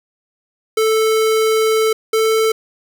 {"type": "tone pair in turn", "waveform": "square", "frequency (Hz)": [440, 442.1], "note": ["A4", "A4"], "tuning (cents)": [0, 8], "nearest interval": "unison", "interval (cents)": 8, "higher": "second", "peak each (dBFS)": -13, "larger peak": "neither", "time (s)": [[0.77, 1.93], [2.13, 2.52]], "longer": "first", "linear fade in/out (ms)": 5, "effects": []}